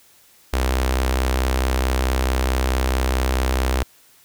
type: tone with notch filter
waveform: sawtooth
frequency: 64.6 Hz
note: C2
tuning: 21 cents flat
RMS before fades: -20 dBFS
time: 0.53-3.83 s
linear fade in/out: 0 ms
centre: 150 Hz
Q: 0.57
effects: white hiss -53 dBFS RMS until 4.24 s